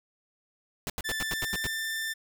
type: noise bursts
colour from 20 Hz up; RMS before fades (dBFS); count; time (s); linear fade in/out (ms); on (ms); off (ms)
pink; -33; 8; 0.87-1.668; 0; 28; 82
type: tone with pitch glide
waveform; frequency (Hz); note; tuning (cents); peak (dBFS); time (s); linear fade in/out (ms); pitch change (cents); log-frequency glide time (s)
sawtooth; 1761 to 1782.5; A6 to A6; +1 to +22; -27; 1.04-2.14; 20; +21; 1.19-1.48
effects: none